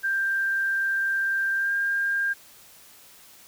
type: tone with pitch glide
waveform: sine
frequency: 1581 to 1603.1 Hz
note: G6 to G6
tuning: +14 to +38 cents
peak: -22 dBFS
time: 0.03-2.34 s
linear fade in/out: 20 ms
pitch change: +24 cents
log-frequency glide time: 1.57-1.72 s
effects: white hiss -51 dBFS RMS until 3.47 s